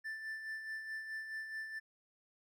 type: tone with tremolo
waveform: triangle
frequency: 1767 Hz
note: A6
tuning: 7 cents sharp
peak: -37 dBFS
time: 0.04-1.8 s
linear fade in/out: 20 ms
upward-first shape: sine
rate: 4.7 Hz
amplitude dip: 50%
effects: none